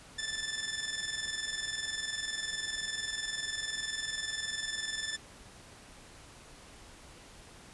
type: tone with tremolo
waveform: 15% pulse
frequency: 1760 Hz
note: A6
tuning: in tune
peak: -26 dBFS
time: 0.18-5.17 s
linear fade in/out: 10 ms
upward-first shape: square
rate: 20 Hz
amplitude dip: 50%
effects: pink hiss -53 dBFS RMS until 7.73 s + resampled to 24000 Hz